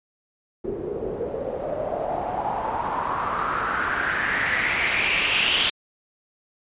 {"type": "noise with low-pass filter sweep", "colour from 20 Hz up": "white", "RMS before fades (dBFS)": -25, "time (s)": [0.64, 5.7], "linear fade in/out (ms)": 5, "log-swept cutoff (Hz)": [370, 3200], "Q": 5.2, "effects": ["resampled to 8000 Hz"]}